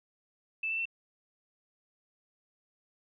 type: tone with pitch steps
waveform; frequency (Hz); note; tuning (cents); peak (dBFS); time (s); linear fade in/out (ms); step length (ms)
sine; 2637 / 2665 / 2692; E7 / E7 / E7; 0 / +18 / +36; -30; 0.63-0.855; 5; 75
effects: none